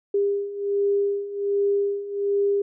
sine beating tone pair, 401.4 / 402.7 Hz, G4 / G4, +41 / +47 cents, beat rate 1.3 Hz, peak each -26 / -22 dBFS, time 0.14-2.62 s, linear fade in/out 5 ms, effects none

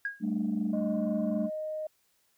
sine tone with exponential decay, 1638 Hz, G#6, 24 cents flat, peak -26 dBFS, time 0.05-0.24 s, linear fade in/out 2 ms, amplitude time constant 41 ms
sine chord, G suspended second, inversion none, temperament equal with one note detuned, 196 / 220 / 297.2 Hz, G3 / A3 / D4, 0 / 0 / +21 cents, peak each -31 / -29 / -34 dBFS, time 0.2-1.5 s, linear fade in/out 50 ms
sine tone, 620 Hz, D#5, 6 cents flat, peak -32 dBFS, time 0.73-1.87 s, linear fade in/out 5 ms
effects tanh soft clip ceiling -21 dBFS + white hiss -71 dBFS RMS until 2.37 s

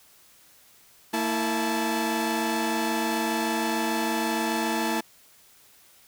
sawtooth tone cluster, 228.5 / 329.4 / 869 Hz, A#3 / E4 / A5, -34 / -1 / -22 cents, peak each -25 dBFS, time 1.13-5.01 s, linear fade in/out 10 ms, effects white hiss -56 dBFS RMS until 6.07 s

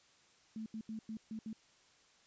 sine tone bursts at uneven times, 220 Hz, A3, in tune, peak -40 dBFS, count 6, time 0.56-0.66 / 0.74-0.81 / 0.89-0.99 / 1.09-1.17 / 1.31-1.39 / 1.46-1.53 s, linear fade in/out 2 ms, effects white hiss -67 dBFS RMS until 2.26 s + resampled to 16000 Hz

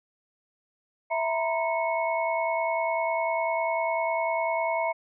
sine tone cluster, 657 / 931 / 1001 / 2195 Hz, E5 / A#5 / B5 / C#7, -6 / -2 / +23 / -18 cents, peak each -27 / -29 / -35 / -32 dBFS, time 1.1-4.93 s, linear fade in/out 20 ms, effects none

